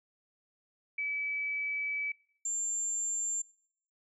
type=tone pair in turn; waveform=sine; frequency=2295 / 7304 Hz; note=D7 / A#8; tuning=-40 / -36 cents; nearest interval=octave + minor sixth; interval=2004 cents; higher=second; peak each=-31 / -31 dBFS; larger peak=neither; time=0.98-2.12 / 2.45-3.42 s; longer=first; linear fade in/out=5 ms; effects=noise-tail reverb RT60 0.7 s tail -23 dB re dry